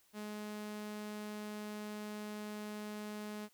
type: tone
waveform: sawtooth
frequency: 210.5 Hz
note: G#3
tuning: 24 cents sharp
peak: -38 dBFS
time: 0.13-3.49 s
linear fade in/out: 50 ms
effects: white hiss -70 dBFS RMS until 3.53 s